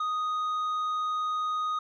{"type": "tone with tanh clipping", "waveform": "sine", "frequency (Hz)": 1244.5, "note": "D#6", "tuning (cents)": 0, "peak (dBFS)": -28, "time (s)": [0, 1.79], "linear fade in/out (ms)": 5, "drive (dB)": 5, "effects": []}